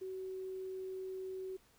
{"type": "tone with quantisation", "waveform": "sine", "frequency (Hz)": 376.7, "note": "F#4", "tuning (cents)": 31, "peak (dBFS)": -40, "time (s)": [0.01, 1.57], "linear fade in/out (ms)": 10, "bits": 11, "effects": ["pink hiss -68 dBFS RMS until 1.78 s"]}